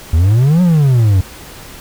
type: exponential two-way sweep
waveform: triangle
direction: up then down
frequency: 75.8 to 185 to 90.2 Hz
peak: -5 dBFS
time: 0.13-1.21 s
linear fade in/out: 5 ms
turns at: 0.62 s
effects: pink hiss -34 dBFS RMS until 1.8 s